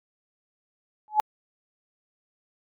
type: tone with exponential growth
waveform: sine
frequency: 852 Hz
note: G#5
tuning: 44 cents sharp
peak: -12 dBFS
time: 1.08-1.2 s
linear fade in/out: 0 ms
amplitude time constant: 24 ms
effects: MP3 96 kbps